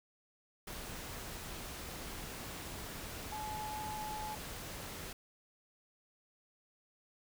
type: tone in noise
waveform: sine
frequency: 855 Hz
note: A5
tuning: 50 cents flat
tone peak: -40 dBFS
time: 3.32-4.35 s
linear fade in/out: 5 ms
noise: pink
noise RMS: -45 dBFS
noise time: 0.67-5.13 s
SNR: +2 dB
effects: none